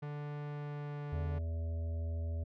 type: tone with pitch glide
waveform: 45% pulse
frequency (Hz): 146.83 to 145.82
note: D3 to D3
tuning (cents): 0 to -12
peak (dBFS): -39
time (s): 0.02-1.39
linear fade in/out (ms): 10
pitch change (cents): -12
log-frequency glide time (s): 0.44-1.1
type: harmonic tone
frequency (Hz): 82.41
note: E2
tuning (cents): 0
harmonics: 1 / 3 / 5 / 7 / 8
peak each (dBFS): -34 / -52 / -56 / -52 / -58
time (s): 1.12-2.44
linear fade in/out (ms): 10
effects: low-pass 2000 Hz 12 dB/octave